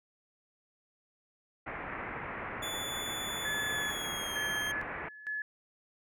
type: low-pass noise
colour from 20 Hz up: white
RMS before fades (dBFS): -40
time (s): 1.66-5.09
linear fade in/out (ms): 10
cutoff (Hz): 2200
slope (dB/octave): 48
type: tone with pitch glide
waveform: sawtooth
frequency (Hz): 3464 to 3195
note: A7 to G7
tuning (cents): -28 to +32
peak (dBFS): -34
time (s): 2.62-4.72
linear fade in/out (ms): 10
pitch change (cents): -140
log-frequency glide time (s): 3.71-4.38
type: tone with tremolo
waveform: sine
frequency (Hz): 1711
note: A6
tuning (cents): -49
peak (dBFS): -33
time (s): 3.45-5.42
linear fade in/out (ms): 2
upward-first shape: square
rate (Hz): 1.1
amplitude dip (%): 80
effects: none